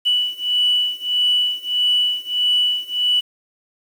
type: beating tone pair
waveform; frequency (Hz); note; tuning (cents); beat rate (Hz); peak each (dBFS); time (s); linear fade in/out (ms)
sine; 2959 / 2960.6; F#7 / F#7; -1 / 0; 1.6; -19 / -18; 0.05-3.21; 20
effects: tanh soft clip ceiling -8 dBFS + 7-bit